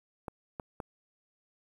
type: clicks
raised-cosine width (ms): 1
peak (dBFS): -23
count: 3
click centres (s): 0.282 / 0.598 / 0.802
effects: 9-bit